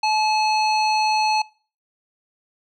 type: tone with low-pass filter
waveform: square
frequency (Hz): 861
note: A5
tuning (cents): -38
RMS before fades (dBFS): -20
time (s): 0.03-1.42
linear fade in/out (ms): 5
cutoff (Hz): 4500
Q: 2
effects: noise-tail reverb RT60 0.4 s tail -23 dB re dry